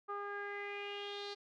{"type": "tone with low-pass filter sweep", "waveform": "sawtooth", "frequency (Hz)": 405.8, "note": "G#4", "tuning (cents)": -40, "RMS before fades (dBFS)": -43, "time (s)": [0.08, 1.35], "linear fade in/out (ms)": 20, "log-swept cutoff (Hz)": [1200, 4400], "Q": 5.3, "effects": []}